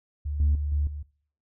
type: tone with level steps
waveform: sine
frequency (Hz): 73.3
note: D2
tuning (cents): -3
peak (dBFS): -27 / -17 / -25 / -21 / -32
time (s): 0.25-1.03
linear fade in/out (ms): 10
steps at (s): 0.4 / 0.55 / 0.72 / 0.87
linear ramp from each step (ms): 2
effects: noise-tail reverb RT60 0.5 s tail -22 dB re dry + tanh soft clip ceiling -16 dBFS